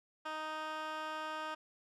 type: tone with band-pass filter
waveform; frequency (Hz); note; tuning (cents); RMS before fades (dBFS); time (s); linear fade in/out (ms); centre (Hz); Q
15% pulse; 311.1; D#4; 0; -41; 0.25-1.55; 10; 1600; 1.2
effects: none